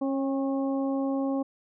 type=harmonic tone with a mistuned harmonic; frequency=272.2 Hz; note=C#4; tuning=31 cents flat; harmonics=1 / 2 / 3 / 4; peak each=-26 / -32 / -38 / -42 dBFS; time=0.01-1.43 s; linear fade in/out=10 ms; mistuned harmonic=3; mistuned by=-23 cents; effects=none